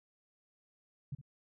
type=tone with echo; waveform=sine; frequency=138.59 Hz; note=C#3; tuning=in tune; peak=-36 dBFS; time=1.12-1.15 s; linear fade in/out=5 ms; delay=64 ms; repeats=1; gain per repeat=-12 dB; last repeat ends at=1.214 s; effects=none